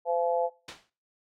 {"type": "harmonic tone", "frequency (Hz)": 171, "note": "F3", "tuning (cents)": -36, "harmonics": [3, 4, 5], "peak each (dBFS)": [-27, -29, -31], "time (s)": [0.05, 0.5], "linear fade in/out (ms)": 50}
{"type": "noise with exponential decay", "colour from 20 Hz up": "white", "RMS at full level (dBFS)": -32, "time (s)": [0.68, 0.9], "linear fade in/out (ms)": 5, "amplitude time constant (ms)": 46}
{"effects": ["noise-tail reverb RT60 0.4 s tail -22 dB re dry", "low-pass 4000 Hz 12 dB/octave"]}